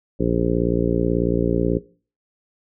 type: harmonic tone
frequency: 58.27 Hz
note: A#1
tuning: in tune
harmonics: 1 / 2 / 3 / 4 / 5 / 6 / 7 / 8 / 9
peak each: -27 / -28 / -23 / -29 / -23 / -27 / -25 / -29 / -29 dBFS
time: 0.19-1.79 s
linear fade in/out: 20 ms
effects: noise-tail reverb RT60 0.4 s tail -20 dB re dry